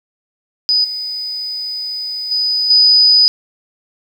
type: tone with level steps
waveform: sine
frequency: 4978 Hz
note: D#8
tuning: in tune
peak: -10 / -20 / -13 / -6 dBFS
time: 0.69-3.28 s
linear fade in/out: 0 ms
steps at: 0.84 / 2.31 / 2.7 s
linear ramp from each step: 5 ms
effects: 7-bit